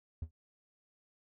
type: tone with exponential decay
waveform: triangle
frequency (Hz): 80.3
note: E2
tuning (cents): -45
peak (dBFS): -31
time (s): 0.22-0.31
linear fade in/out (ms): 5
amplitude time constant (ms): 18
effects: none